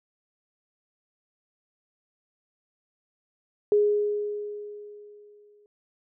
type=tone with exponential decay; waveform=sine; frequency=415.3 Hz; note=G#4; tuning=in tune; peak=-16 dBFS; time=3.72-5.66 s; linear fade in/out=1 ms; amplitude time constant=420 ms; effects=none